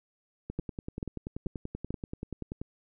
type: two click trains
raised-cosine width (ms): 3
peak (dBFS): -20 / -23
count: 4 / 23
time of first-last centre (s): 0.59-1.906 / 0.5-2.615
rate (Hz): 2.28 / 10.4
effects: none